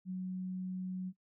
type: tone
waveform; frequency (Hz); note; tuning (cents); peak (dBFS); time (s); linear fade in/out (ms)
sine; 185; F#3; 0; -36; 0.05-1.13; 50
effects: noise-tail reverb RT60 0.1 s tail -22 dB re dry